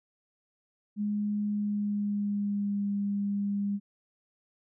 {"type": "tone with pitch glide", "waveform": "sine", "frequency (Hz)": [207.5, 201.7], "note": ["G#3", "G3"], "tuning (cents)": [-1, 50], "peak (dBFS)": -27, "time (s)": [0.96, 3.8], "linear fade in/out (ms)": 50, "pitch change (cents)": -49, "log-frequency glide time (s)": [1.48, 2.88], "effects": []}